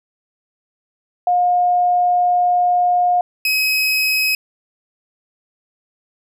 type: tone pair in turn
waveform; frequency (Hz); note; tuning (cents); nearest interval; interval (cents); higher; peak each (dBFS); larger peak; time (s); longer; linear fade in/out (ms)
sine / 30% pulse; 714 / 2544; F5 / D#7; +38 / +38; octave + minor seventh; 2200; second; -12; neither; 1.27-3.21 / 3.45-4.35; first; 2
effects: none